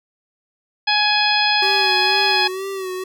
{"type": "harmonic tone", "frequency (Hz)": 838, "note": "G#5", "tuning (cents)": 15, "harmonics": [1, 2, 3, 4, 5, 6], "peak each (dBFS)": [-20, -22, -21, -22, -23, -22], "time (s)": [0.87, 2.48], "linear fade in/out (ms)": 10}
{"type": "tone with vibrato", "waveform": "square", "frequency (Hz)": 380, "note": "F#4", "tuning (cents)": 46, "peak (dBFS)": -25, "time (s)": [1.62, 3.04], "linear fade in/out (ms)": 5, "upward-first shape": "sine", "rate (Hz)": 2.1, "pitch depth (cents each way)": 53}
{"effects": []}